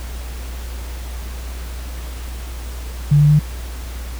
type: tone with pitch steps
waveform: sine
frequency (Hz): 146 / 147.87 / 149.76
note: D3 / D3 / D3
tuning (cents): -10 / +12 / +34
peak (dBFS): -8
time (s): 3.11-3.395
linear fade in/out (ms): 10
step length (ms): 95
effects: added 60 Hz sine -26 dBFS peak until 4.19 s + pink hiss -37 dBFS RMS until 4.19 s